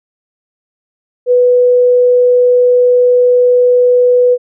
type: tone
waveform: sine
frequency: 493.9 Hz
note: B4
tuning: in tune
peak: -5 dBFS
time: 1.26-4.38 s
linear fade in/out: 50 ms
effects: none